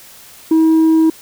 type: tone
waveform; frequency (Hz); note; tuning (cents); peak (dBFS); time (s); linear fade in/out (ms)
sine; 320.8; E4; -47; -5; 0.51-1.1; 5
effects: tanh soft clip ceiling -7 dBFS + white hiss -40 dBFS RMS until 1.21 s